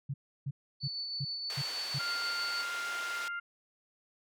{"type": "tone bursts", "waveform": "sine", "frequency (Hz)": 138.59, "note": "C#3", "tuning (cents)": 0, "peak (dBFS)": -32, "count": 6, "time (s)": [0.09, 1.99], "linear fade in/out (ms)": 10, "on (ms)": 50, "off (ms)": 320}
{"type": "tone with tremolo", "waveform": "sine", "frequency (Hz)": 4481, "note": "C#8", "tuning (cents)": 18, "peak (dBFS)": -34, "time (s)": [0.8, 2.65], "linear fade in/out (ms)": 50, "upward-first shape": "sine", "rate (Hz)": 6.3, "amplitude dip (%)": 30}
{"type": "band-pass noise", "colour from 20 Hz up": "white", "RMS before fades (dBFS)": -43, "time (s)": [1.5, 3.28], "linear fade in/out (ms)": 0, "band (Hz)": [470, 4600], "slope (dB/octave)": 12}
{"type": "harmonic tone", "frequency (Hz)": 698.5, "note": "F5", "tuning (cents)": 0, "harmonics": [2, 3, 4], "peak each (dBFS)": [-35, -47, -51], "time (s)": [1.99, 3.4], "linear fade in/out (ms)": 10}
{"effects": []}